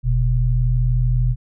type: tone pair together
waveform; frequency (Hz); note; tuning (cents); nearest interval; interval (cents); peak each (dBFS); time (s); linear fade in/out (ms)
sine; 43.65 / 123.47; F1 / B2; 0 / 0; octave + tritone; 1800; -17; 0.03-1.36; 50
effects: none